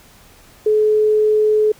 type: tone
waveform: sine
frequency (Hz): 427.8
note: A4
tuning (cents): -49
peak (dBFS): -11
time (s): 0.66-1.72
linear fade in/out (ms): 5
effects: pink hiss -47 dBFS RMS until 1.79 s